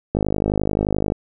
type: click train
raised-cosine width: 2 ms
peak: -6 dBFS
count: 51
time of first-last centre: 0.15-1.121 s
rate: 51.5 Hz
effects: none